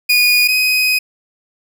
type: tone pair in turn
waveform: 30% pulse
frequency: 2459 / 2509 Hz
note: D#7 / D#7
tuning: -21 / +14 cents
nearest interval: unison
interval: 35 cents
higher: second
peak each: -7 / -9 dBFS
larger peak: first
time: 0.09-0.48 / 0.48-0.99 s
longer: second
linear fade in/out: 10 ms
effects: none